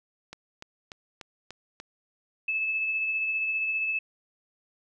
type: click train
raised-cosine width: 0.2 ms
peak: -23 dBFS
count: 6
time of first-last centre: 0.33-1.801 s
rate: 3.4 Hz
type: tone with tremolo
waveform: sine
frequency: 2610 Hz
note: E7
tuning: 18 cents flat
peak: -24 dBFS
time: 2.48-3.99 s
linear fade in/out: 5 ms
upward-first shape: triangle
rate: 15 Hz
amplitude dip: 35%
effects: none